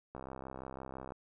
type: click train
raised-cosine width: 1 ms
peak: -30 dBFS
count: 65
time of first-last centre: 0.15-1.121 s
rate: 65.9 Hz
effects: none